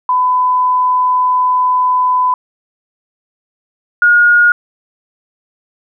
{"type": "tone pair in turn", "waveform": "sine", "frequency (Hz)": [1004, 1434.3], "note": ["B5", "F6"], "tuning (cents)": [28, 46], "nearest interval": "tritone", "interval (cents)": 618, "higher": "second", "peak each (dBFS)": [-9, -5], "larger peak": "second", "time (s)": [[0.09, 2.34], [4.02, 4.52]], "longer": "first", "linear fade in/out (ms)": 2, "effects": []}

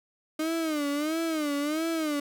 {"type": "tone with vibrato", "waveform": "35% pulse", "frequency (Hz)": 306.7, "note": "D#4", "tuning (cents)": -25, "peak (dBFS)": -25, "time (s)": [0.39, 2.2], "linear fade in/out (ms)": 5, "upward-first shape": "sine", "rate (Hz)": 1.5, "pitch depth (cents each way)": 130, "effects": []}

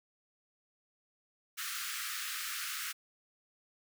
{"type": "high-pass noise", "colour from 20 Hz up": "pink", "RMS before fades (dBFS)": -39, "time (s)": [1.57, 2.93], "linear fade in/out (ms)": 20, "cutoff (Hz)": 1200, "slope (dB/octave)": 96, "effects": []}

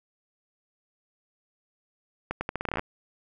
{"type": "accelerating click train", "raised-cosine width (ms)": 0.5, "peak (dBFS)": -14, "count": 13, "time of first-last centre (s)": [2.31, 2.794], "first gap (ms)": 100, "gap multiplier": 0.81, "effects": []}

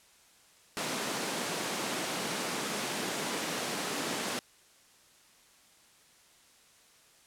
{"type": "high-pass noise", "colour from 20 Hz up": "pink", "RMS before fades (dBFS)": -34, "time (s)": [0.77, 4.39], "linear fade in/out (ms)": 0, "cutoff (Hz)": 180, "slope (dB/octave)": 24, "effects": ["white hiss -61 dBFS RMS until 7.26 s", "low-pass 10000 Hz 12 dB/octave"]}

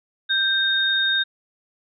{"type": "tone pair together", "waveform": "sine", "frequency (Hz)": [1573, 3698], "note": ["G6", "A#7"], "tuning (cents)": [6, -15], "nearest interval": "octave + minor third", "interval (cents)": 1479, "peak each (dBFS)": [-21, -20], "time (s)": [0.29, 1.24], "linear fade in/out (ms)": 20, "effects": []}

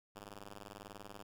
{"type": "ring-modulated tone", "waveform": "5% pulse", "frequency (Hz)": 101.6, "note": "G#2", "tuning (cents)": -38, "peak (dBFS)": -35, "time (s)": [0.15, 1.23], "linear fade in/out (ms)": 5, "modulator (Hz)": 91.4, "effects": []}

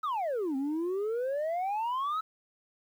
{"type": "exponential two-way sweep", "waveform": "sine", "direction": "down then up", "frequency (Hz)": [1318.5, 261.6, 1318.5], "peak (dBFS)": -26, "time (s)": [0.03, 2.21], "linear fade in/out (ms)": 10, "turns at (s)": 0.56, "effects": ["tanh soft clip ceiling -28 dBFS", "10-bit"]}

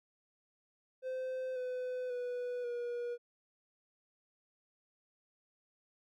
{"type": "tone with pitch steps", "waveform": "triangle", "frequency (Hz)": [516, 503.9, 492.1, 480.6], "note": ["C5", "B4", "B4", "B4"], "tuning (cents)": [-24, 35, -6, -47], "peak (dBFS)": -34, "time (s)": [1.02, 3.18], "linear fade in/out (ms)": 50, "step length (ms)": 540, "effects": []}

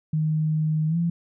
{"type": "tone with pitch glide", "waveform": "sine", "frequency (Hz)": [155.56, 169.64], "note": ["D#3", "E3"], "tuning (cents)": [0, 50], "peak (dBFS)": -20, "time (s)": [0.13, 1.1], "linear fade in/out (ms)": 5, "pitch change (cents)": 150, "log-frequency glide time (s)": [0.88, 0.97], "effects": []}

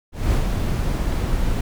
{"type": "noise with ADSR envelope", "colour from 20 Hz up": "brown", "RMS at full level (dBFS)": -17, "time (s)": [0.12, 1.61], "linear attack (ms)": 200, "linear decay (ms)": 110, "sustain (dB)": -4, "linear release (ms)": 4, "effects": []}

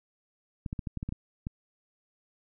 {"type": "clicks", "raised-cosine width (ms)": 5, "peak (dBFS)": -21, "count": 9, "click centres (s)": [0.662, 0.729, 0.792, 0.872, 0.973, 1.029, 1.09, 1.124, 1.469], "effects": []}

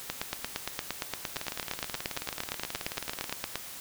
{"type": "two click trains", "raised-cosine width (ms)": 0.2, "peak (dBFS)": [-17, -13], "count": [37, 31], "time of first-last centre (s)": [[1.36, 3.295], [0.1, 3.556]], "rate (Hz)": [18.6, 8.68], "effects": ["white hiss -43 dBFS RMS until 3.8 s"]}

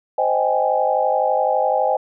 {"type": "chord", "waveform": "sine", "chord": "Ab major seventh", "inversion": "first", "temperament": "just", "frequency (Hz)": [519.1, 623, 778.7, 830.6], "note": ["C5", "Eb5", "G5", "Ab5"], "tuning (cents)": [-14, 2, -12, 0], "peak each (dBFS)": -21, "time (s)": [0.18, 1.97], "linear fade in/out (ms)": 5, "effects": []}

